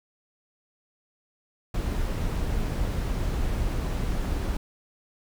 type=noise; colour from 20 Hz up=brown; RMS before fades=-27 dBFS; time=1.74-4.57 s; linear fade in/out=5 ms; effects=none